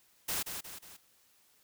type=noise with echo; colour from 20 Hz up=white; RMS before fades=-34 dBFS; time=0.28-0.43 s; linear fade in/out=10 ms; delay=180 ms; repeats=3; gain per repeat=-6 dB; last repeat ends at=0.97 s; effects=white hiss -67 dBFS RMS until 1.63 s